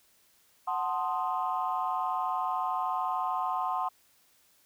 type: chord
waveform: sine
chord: F# diminished seventh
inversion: none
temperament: equal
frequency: 740 / 880 / 1046.5 / 1244.5 Hz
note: F#5 / A5 / C6 / Eb6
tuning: 0 / 0 / 0 / 0 cents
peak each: -32 / -35 / -31 / -36 dBFS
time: 0.67-3.89 s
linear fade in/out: 10 ms
effects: tanh soft clip ceiling -19 dBFS + white hiss -65 dBFS RMS until 4.65 s